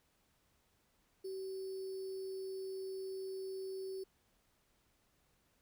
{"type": "tone with sample-and-hold", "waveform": "sine", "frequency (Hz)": 382, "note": "G4", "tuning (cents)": -45, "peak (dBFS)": -40, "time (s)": [1.24, 4.04], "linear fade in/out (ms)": 10, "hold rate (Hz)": 4900, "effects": ["pink hiss -75 dBFS RMS until 5.61 s"]}